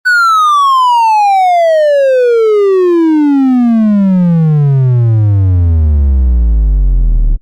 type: exponential sweep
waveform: triangle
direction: down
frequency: 1508 to 35.48 Hz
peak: -3 dBFS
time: 0.05-7.37 s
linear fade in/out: 20 ms
effects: Opus 32 kbps